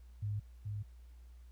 sine tone pair in turn, 103.83 / 103.83 Hz, G#2 / G#2, 0 / 0 cents, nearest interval unison, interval 0 cents, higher neither, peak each -34 / -37 dBFS, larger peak first, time 0.22-0.4 / 0.65-0.83 s, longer neither, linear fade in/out 10 ms, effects added 60 Hz sine -52 dBFS peak until 1.51 s + pink hiss -73 dBFS RMS until 1.51 s

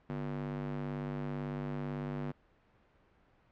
square tone with high-pass filter, 49 Hz, G1, in tune, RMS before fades -38 dBFS, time 0.09-2.32 s, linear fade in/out 10 ms, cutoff 180 Hz, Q 2.1, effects pink hiss -67 dBFS RMS until 3.51 s + low-pass 2000 Hz 12 dB/octave

